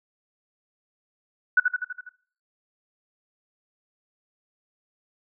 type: tone with echo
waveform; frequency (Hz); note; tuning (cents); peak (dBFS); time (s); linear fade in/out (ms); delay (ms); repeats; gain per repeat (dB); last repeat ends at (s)
sine; 1483; F#6; +4; -13; 1.57-1.6; 5; 82; 6; -4; 2.092
effects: noise-tail reverb RT60 0.5 s tail -21 dB re dry